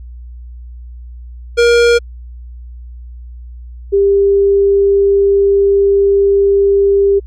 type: tone pair in turn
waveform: square / sine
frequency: 472.8 / 397.6 Hz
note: A#4 / G4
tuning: +24 / +25 cents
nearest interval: minor third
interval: 299 cents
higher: first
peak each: -7 dBFS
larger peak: neither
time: 1.57-1.99 / 3.92-7.2 s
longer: second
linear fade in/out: 20 ms
effects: added 60 Hz sine -28 dBFS peak until 7.26 s + low-pass 6000 Hz 12 dB/octave